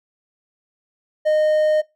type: tone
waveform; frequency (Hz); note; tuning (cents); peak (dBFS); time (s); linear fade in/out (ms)
triangle; 615; D#5; -20; -12; 1.25-1.82; 20
effects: noise-tail reverb RT60 0.2 s tail -19 dB re dry